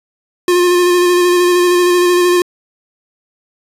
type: tone with vibrato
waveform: square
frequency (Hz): 355.1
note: F4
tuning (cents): +29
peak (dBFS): -9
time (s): 0.48-2.42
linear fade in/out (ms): 2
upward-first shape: square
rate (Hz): 13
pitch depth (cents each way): 16
effects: resampled to 32000 Hz